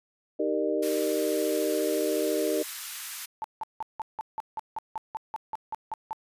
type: chord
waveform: sine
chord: Eb major seventh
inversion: none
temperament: equal with one note detuned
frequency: 311.1 / 392 / 466.2 / 602.1 Hz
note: Eb4 / G4 / Bb4 / D5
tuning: 0 / 0 / 0 / +43 cents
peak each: -30 dBFS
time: 0.39-2.63 s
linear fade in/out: 10 ms
type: high-pass noise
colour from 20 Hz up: white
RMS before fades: -37 dBFS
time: 0.82-3.26 s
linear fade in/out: 10 ms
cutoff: 1100 Hz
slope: 24 dB/octave
type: tone bursts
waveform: sine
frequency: 880 Hz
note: A5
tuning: in tune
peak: -29 dBFS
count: 15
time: 3.42-6.13 s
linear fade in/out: 0 ms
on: 22 ms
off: 170 ms
effects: resampled to 32000 Hz